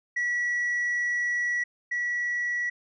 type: tone pair in turn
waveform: sine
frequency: 1938 / 1938 Hz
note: B6 / B6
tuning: -33 / -33 cents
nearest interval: unison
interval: 0 cents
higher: neither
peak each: -22 / -24 dBFS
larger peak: first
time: 0.16-1.64 / 1.91-2.7 s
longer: first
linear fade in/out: 10 ms
effects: tanh soft clip ceiling -23 dBFS